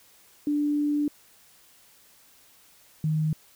sine tone pair in turn, 293.7 / 155.58 Hz, D4 / D#3, 0 / 0 cents, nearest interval major seventh, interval 1100 cents, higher first, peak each -22 dBFS, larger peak neither, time 0.47-1.08 / 3.04-3.33 s, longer first, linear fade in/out 2 ms, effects white hiss -57 dBFS RMS until 3.55 s

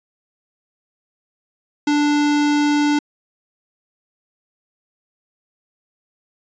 square tone, 293.7 Hz, D4, in tune, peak -15 dBFS, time 1.87-2.99 s, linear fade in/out 5 ms, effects resampled to 16000 Hz

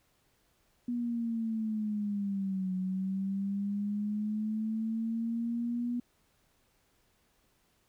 sine linear two-way sweep, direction down then up, 242.9 to 184.8 to 242.9 Hz, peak -30 dBFS, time 0.88-6 s, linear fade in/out 5 ms, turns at 2.74 s, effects pink hiss -71 dBFS RMS until 7.88 s

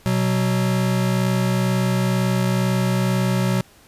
square tone pair together, 124.6 / 186.69 Hz, B2 / F#3, +16 / +16 cents, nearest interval perfect fifth, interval 700 cents, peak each -21 dBFS, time 0.06-3.61 s, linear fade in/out 0 ms, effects pink hiss -51 dBFS RMS until 3.87 s + resampled to 32000 Hz

